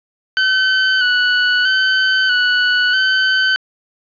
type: tone with vibrato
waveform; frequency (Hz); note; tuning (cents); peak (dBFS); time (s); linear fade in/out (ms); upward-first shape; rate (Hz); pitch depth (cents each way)
sawtooth; 1503; F#6; +27; -8; 0.37-3.56; 0; square; 0.78; 29
effects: resampled to 11025 Hz + 7-bit